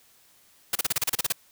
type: noise bursts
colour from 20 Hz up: white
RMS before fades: -24 dBFS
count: 11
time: 0.73-1.324 s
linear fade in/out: 5 ms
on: 24 ms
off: 33 ms
effects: white hiss -59 dBFS RMS until 1.51 s